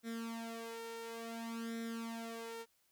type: tone with flanger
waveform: sawtooth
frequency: 229 Hz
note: A#3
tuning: 31 cents flat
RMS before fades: -44 dBFS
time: 0.03-2.66 s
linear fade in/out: 50 ms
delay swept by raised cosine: 0.53 to 2.23 ms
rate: 0.57 Hz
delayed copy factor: +0.8
effects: white hiss -75 dBFS RMS until 2.91 s